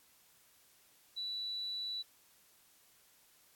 sine tone, 3951 Hz, B7, in tune, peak -37 dBFS, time 1.16-2.03 s, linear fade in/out 20 ms, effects white hiss -66 dBFS RMS until 3.55 s + AAC 64 kbps

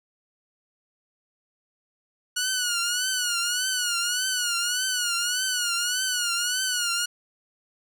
10% pulse tone with vibrato, 1456 Hz, F#6, 28 cents flat, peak -15 dBFS, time 2.36-7.06 s, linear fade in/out 10 ms, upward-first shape triangle, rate 1.7 Hz, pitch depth 100 cents each way, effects none

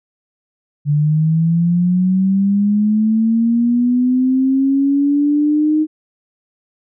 sine linear sweep, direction up, 144.6 to 311.1 Hz, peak -11 dBFS, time 0.85-5.87 s, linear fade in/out 50 ms, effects none

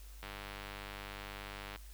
click train, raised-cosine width 0.3 ms, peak -28 dBFS, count 154, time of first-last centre 0.23-1.76 s, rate 100 Hz, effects added 50 Hz sine -49 dBFS peak until 1.93 s + white hiss -60 dBFS RMS until 1.93 s

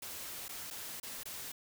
white noise with dropouts, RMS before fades -44 dBFS, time 0.02-1.52 s, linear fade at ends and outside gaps 5 ms, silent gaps 0.483-0.491 / 0.703-0.708 / 1-1.03 / 1.234-1.255 s, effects none

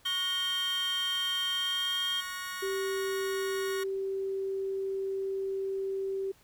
sawtooth chord, F# major, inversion second, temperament equal with one note detuned, 1108.7 / 1449.5 / 1864.7 Hz, C#6 / F#6 / A#6, 0 / -36 / 0 cents, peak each -37 dBFS, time 0.05-3.84 s, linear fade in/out 10 ms
sine tone with pitch glide, 3160 to 3195 Hz, G7 to G7, +13 to +32 cents, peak -29 dBFS, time 0.05-2.21 s, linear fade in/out 10 ms, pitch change +19 cents, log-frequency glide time 1.51-2.01 s
sine tone, 387.6 Hz, G4, 20 cents flat, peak -30 dBFS, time 2.62-6.32 s, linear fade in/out 10 ms
effects pink hiss -62 dBFS RMS until 6.43 s

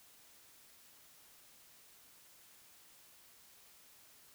silence, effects white hiss -62 dBFS RMS until 4.34 s

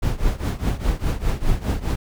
brown noise with tremolo, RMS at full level -18 dBFS, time 0.02-1.96 s, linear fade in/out 10 ms, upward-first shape triangle, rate 4.9 Hz, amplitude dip 90%, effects none

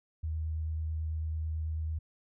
sine tone with vibrato, 79 Hz, D#2, 27 cents sharp, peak -31 dBFS, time 0.23-1.99 s, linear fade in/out 10 ms, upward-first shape sine, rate 9.1 Hz, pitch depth 11 cents each way, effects none

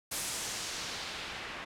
white noise with low-pass filter sweep, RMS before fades -39 dBFS, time 0.11-1.65 s, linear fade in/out 10 ms, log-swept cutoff 11000 to 2200 Hz, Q 1.1, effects none

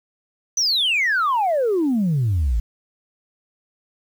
sine exponential sweep, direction down, 6140 to 51.1 Hz, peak -15 dBFS, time 0.57-2.6 s, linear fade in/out 5 ms, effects tanh soft clip ceiling -14 dBFS + 8-bit

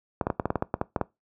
clicks, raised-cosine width 1 ms, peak -10 dBFS, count 12, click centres 0.212 / 0.269 / 0.302 / 0.398 / 0.456 / 0.504 / 0.557 / 0.624 / 0.741 / 0.814 / 0.962 / 1.013 s, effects noise-tail reverb RT60 0.2 s tail -21 dB re dry + high-pass 60 Hz 12 dB/octave

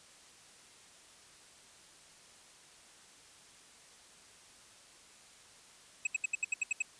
square tone bursts, 2560 Hz, D#7, 49 cents sharp, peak -29 dBFS, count 9, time 6.05-6.822 s, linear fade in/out 5 ms, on 20 ms, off 74 ms, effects white hiss -58 dBFS RMS until 6.99 s + resampled to 22050 Hz

